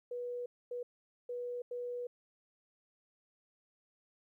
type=tone bursts at uneven times; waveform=sine; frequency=487.8 Hz; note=B4; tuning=21 cents flat; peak=-37 dBFS; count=4; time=0.11-0.46 / 0.71-0.83 / 1.29-1.62 / 1.71-2.07 s; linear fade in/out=5 ms; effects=13-bit